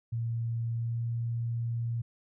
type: tone with pitch glide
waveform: sine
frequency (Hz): 115.8 to 116.94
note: A#2 to A#2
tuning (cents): -11 to +6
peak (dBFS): -29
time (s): 0.12-2.02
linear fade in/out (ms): 10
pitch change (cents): +17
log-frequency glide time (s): 0.71-1.03
effects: none